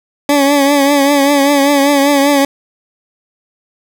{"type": "tone with vibrato", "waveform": "20% pulse", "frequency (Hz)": 282.4, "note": "C#4", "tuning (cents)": 32, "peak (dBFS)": -3, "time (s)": [0.29, 2.45], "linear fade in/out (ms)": 2, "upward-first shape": "triangle", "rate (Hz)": 5.1, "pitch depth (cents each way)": 61, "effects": []}